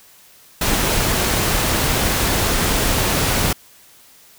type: noise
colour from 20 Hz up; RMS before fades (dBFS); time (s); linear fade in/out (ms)
pink; -18; 0.61-3.53; 5
effects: white hiss -48 dBFS RMS until 4.38 s

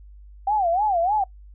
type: tone with vibrato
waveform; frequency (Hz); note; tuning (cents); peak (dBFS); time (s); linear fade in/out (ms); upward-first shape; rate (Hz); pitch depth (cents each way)
sine; 759; F#5; +44; -18; 0.47-1.24; 5; sine; 3.3; 220
effects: noise-tail reverb RT60 0.1 s tail -22 dB re dry + added 50 Hz sine -42 dBFS peak until 1.54 s

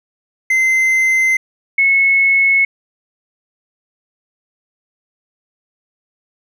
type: tone pair in turn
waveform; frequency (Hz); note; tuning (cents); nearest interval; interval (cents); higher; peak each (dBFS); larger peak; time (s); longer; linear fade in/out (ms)
triangle / sine; 2069 / 2192; C7 / C#7; -20 / -20; minor second; 100; second; -9; neither; 0.5-1.37 / 1.78-2.65; neither; 5
effects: none

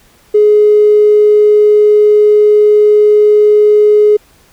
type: tone with tanh clipping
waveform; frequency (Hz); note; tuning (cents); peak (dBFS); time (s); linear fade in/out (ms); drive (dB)
triangle; 420.1; G#4; +20; -3; 0.34-4.17; 10; 2
effects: pink hiss -47 dBFS RMS until 4.52 s

